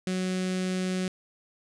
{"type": "tone with notch filter", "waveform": "sawtooth", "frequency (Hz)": 185, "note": "F#3", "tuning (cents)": 0, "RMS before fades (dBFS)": -29, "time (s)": [0.07, 1.08], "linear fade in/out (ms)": 2, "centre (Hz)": 930, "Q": 0.86, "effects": ["resampled to 22050 Hz"]}